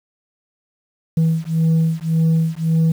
sine beating tone pair, 161.3 / 163.1 Hz, E3 / E3, -37 / -18 cents, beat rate 1.8 Hz, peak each -15 dBFS, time 1.17-2.92 s, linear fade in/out 5 ms, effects tanh soft clip ceiling -11 dBFS + 7-bit

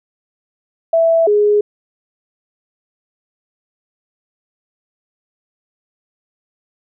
sine tone pair in turn, 660 / 415.8 Hz, E5 / G#4, +2 / +2 cents, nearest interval minor sixth, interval 800 cents, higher first, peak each -9 dBFS, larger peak neither, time 0.93-1.27 / 1.27-1.61 s, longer neither, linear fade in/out 5 ms, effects none

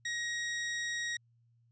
sawtooth tone, 1889 Hz, A#6, 22 cents sharp, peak -30 dBFS, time 0.05-1.17 s, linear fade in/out 5 ms, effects added 117 Hz sine -65 dBFS peak until 1.71 s + resampled to 16000 Hz

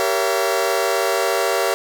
sawtooth chord, G diminished seventh, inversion none, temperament just, 392 / 470.4 / 564.5 / 677.4 Hz, G4 / Bb4 / Db5 / Fb5, 0 / +16 / +31 / +47 cents, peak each -19 dBFS, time 0-1.74 s, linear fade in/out 0 ms, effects none

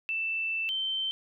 sine tone pair in turn, 2657 / 3104 Hz, E7 / G7, +13 / -18 cents, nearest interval minor third, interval 269 cents, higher second, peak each -28 dBFS, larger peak neither, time 0.09-0.69 / 0.69-1.11 s, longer first, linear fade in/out 0 ms, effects none

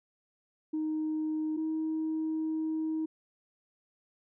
sine tone pair in turn, 311.1 / 316.2 Hz, D#4 / D#4, 0 / +28 cents, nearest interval unison, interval 28 cents, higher second, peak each -28 dBFS, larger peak neither, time 0.73-1.57 / 1.57-3.06 s, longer second, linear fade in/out 10 ms, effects tanh soft clip ceiling -26 dBFS

